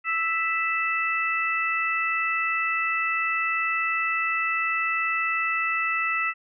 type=harmonic tone; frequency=659.3 Hz; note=E5; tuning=in tune; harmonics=2 / 3 / 4; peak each=-27 / -27 / -27 dBFS; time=0.04-6.34 s; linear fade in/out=50 ms; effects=none